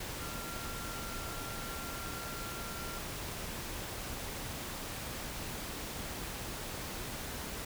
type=tone in noise; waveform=sine; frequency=1376 Hz; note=F6; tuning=26 cents flat; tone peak=-46 dBFS; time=0.2-2.99 s; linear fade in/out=5 ms; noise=pink; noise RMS=-41 dBFS; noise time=0-7.65 s; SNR=-8 dB; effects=none